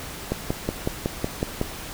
click train, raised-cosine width 2 ms, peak -9 dBFS, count 8, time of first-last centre 0.32-1.614 s, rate 5.41 Hz, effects pink hiss -36 dBFS RMS until 1.93 s

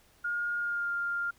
sine tone with pitch glide, 1423 to 1399.4 Hz, F6 to F6, +32 to +3 cents, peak -29 dBFS, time 0.24-1.31 s, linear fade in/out 10 ms, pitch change -29 cents, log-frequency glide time 0.58-0.92 s, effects pink hiss -63 dBFS RMS until 1.38 s

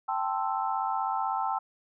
sine chord, A minor seventh, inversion third, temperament equal, 784 / 880 / 1046.5 / 1318.5 Hz, G5 / A5 / C6 / E6, 0 / 0 / 0 / 0 cents, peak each -31 / -31 / -35 / -34 dBFS, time 0.08-1.59 s, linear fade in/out 10 ms, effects none

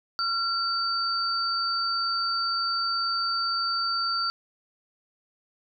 sine tone pair together, 1368 / 4601 Hz, F6 / D8, -36 / -36 cents, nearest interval octave + major sixth, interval 2100 cents, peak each -27 dBFS, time 0.19-4.3 s, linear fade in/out 0 ms, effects none

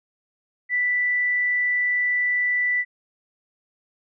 sine tone, 1975.5 Hz, B6, in tune, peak -19 dBFS, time 0.69-2.85 s, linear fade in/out 50 ms, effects none

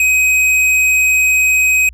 square tone, 2523 Hz, D#7, 23 cents sharp, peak -10 dBFS, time 0-1.89 s, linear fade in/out 2 ms, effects added 61 Hz sine -34 dBFS peak until 1.93 s + low-pass 12000 Hz 12 dB/octave

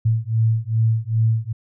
sine beating tone pair, 111 / 113.5 Hz, A2 / A#2, +16 / -46 cents, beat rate 2.5 Hz, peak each -19 dBFS, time 0.05-1.53 s, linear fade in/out 10 ms, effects none

